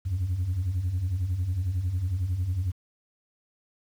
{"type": "beating tone pair", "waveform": "sine", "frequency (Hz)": [82.7, 93.7], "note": ["E2", "F#2"], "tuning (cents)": [6, 22], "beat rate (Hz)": 11, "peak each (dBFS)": [-30, -24], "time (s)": [0.05, 2.72], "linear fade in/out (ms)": 20, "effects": ["tanh soft clip ceiling -22 dBFS", "9-bit"]}